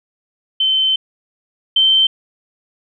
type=tone pair in turn; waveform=sine; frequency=3079 / 3108 Hz; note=G7 / G7; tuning=-32 / -16 cents; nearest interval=unison; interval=16 cents; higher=second; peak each=-12 / -9 dBFS; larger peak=second; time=0.6-0.96 / 1.76-2.07 s; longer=first; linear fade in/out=5 ms; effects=none